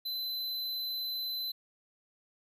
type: tone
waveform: square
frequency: 4036 Hz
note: B7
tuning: 37 cents sharp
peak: -34 dBFS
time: 0.05-1.52 s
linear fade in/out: 10 ms
effects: none